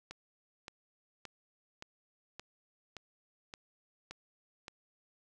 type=click train; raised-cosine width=0.2 ms; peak=-27 dBFS; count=9; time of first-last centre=0.11-4.681 s; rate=1.75 Hz; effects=none